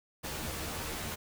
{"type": "noise with comb filter", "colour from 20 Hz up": "pink", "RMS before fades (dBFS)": -38, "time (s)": [0.23, 1.16], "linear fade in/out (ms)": 20, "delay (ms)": 13, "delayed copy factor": 0.7, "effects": []}